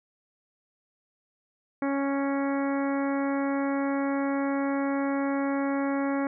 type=harmonic tone; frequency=277.2 Hz; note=C#4; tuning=in tune; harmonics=1 / 2 / 3 / 4 / 5 / 6 / 7 / 8; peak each=-26 / -32 / -36 / -38 / -40 / -42 / -43 / -44 dBFS; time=1.82-6.27 s; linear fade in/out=2 ms; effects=none